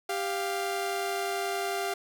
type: tone pair together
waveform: sawtooth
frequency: 394.8 / 698.5 Hz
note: G4 / F5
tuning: +12 / 0 cents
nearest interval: minor seventh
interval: 988 cents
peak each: -28 dBFS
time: 0.09-1.94 s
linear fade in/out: 5 ms
effects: none